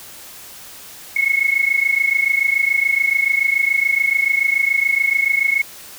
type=tone pair together; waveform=sine; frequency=2173 / 2200 Hz; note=C#7 / C#7; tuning=-35 / -14 cents; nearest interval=unison; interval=21 cents; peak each=-17 dBFS; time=1.16-5.62 s; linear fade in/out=5 ms; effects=white hiss -38 dBFS RMS until 5.98 s